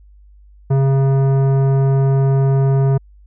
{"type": "tone with tanh clipping", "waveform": "triangle", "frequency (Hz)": 135.8, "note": "C#3", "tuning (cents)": -35, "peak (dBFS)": -13, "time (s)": [0.7, 2.98], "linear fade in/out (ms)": 10, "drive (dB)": 18, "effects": ["added 50 Hz sine -42 dBFS peak until 3.26 s"]}